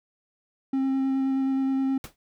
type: tone with vibrato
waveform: triangle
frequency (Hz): 267.4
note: C4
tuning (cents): +38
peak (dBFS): -20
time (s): 0.73-1.98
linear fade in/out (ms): 5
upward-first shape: square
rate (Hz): 9.5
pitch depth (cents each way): 8
type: noise with exponential decay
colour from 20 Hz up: pink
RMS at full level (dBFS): -35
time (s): 2.04-2.16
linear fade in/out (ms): 1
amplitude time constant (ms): 24
effects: none